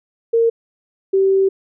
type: tone pair in turn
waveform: sine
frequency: 460 / 386.5 Hz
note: A#4 / G4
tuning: -23 / -24 cents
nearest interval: minor third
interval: 301 cents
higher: first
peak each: -11 dBFS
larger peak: neither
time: 0.33-0.5 / 1.13-1.49 s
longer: second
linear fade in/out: 10 ms
effects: none